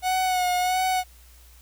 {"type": "tone with vibrato", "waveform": "45% pulse", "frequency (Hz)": 734, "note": "F#5", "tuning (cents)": -14, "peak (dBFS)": -21, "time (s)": [0.02, 1.04], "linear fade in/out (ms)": 50, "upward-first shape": "sine", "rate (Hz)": 1.5, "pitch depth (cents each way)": 33, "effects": ["added 60 Hz sine -49 dBFS peak until 1.61 s", "white hiss -55 dBFS RMS until 1.61 s"]}